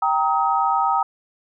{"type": "chord", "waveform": "sine", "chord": "Eb major", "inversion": "first", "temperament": "equal with one note detuned", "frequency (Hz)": [784, 932.3, 1266.3], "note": ["G5", "Bb5", "Eb6"], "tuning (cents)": [0, 0, 30], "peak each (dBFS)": -21, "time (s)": [0.02, 1.03], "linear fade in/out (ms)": 5, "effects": []}